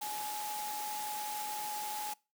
sine tone in noise, 843 Hz, G#5, 26 cents sharp, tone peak -38 dBFS, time 0.01-2.14 s, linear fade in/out 10 ms, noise white, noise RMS -42 dBFS, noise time 0.01-2.14 s, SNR +1 dB, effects noise-tail reverb RT60 0.3 s tail -24 dB re dry + high-pass 200 Hz 12 dB/octave

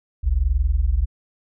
sine tone pair together, 49.22 / 70.3 Hz, G1 / C#2, +8 / +25 cents, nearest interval tritone, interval 617 cents, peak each -19 dBFS, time 0.23-1.06 s, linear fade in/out 20 ms, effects none

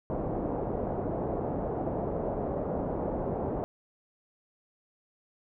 white low-pass noise, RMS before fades -32 dBFS, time 0.1-3.64 s, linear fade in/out 0 ms, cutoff 690 Hz, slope 24 dB/octave, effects none

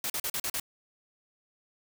white noise bursts, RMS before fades -32 dBFS, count 6, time 0.04-0.599 s, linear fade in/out 2 ms, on 59 ms, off 41 ms, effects none

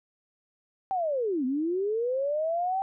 sine linear two-way sweep, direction down then up, 784 to 246.9 to 784 Hz, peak -25 dBFS, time 0.91-2.82 s, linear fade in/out 0 ms, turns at 1.45 s, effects none

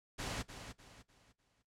pink noise with echo, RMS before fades -40 dBFS, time 0.18-0.43 s, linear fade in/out 20 ms, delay 300 ms, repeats 4, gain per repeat -9 dB, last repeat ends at 1.63 s, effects noise-tail reverb RT60 0.2 s tail -18 dB re dry + low-pass 8000 Hz 12 dB/octave

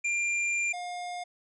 square tone pair in turn, 2387 / 711.7 Hz, D7 / F5, +28 / +33 cents, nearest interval octave + major sixth, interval 2095 cents, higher first, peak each -27 / -35 dBFS, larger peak first, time 0.04-0.73 / 0.73-1.24 s, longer first, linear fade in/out 10 ms, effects resampled to 22050 Hz

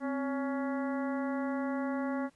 harmonic tone with a mistuned harmonic, 280 Hz, C#4, 18 cents sharp, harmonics 1 / 2 / 3 / 4 / 5 / 6 / 7, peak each -32 / -38 / -42 / -44 / -46 / -48 / -49 dBFS, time 0-2.3 s, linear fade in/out 50 ms, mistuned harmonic 1, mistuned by -110 cents, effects pink hiss -68 dBFS RMS until 2.35 s + resampled to 24000 Hz

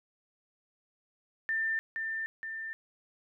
sine tone with echo, 1791 Hz, A6, 30 cents sharp, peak -28 dBFS, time 1.49-1.79 s, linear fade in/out 0 ms, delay 470 ms, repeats 2, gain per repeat -4 dB, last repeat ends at 2.73 s, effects none

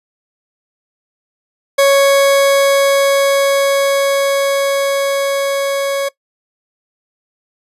40% pulse tone with level ramp, 554.4 Hz, C#5, in tune, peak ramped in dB -6 to -14 dBFS, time 1.78-6.09 s, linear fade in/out 10 ms, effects noise-tail reverb RT60 0.1 s tail -20 dB re dry + resampled to 32000 Hz

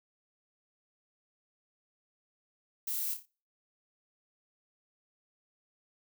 violet noise with echo, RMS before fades -35 dBFS, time 2.87-3.14 s, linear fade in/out 5 ms, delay 29 ms, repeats 4, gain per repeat -7 dB, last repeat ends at 3.256 s, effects noise-tail reverb RT60 0.4 s tail -26 dB re dry

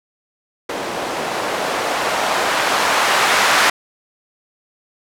violet noise with low-pass filter sweep, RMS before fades -18 dBFS, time 0.69-3.7 s, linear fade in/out 5 ms, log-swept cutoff 480 to 1200 Hz, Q 1, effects none

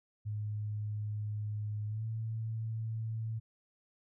sine tone with pitch glide, 105.5 to 111.71 Hz, G#2 to A2, +28 to +27 cents, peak -34 dBFS, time 0.25-3.4 s, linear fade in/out 20 ms, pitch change +99 cents, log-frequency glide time 1.87-2.05 s, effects none

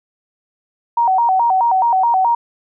sine tone with vibrato, 842 Hz, G#5, 24 cents sharp, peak -11 dBFS, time 0.97-2.35 s, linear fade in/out 5 ms, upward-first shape square, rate 4.7 Hz, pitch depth 190 cents each way, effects none

